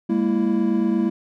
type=tone cluster; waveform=triangle; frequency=202.2 / 230.8 / 331.7 Hz; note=G#3 / A#3 / E4; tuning=-46 / -17 / +11 cents; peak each=-20 dBFS; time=0.09-1.1 s; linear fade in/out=10 ms; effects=none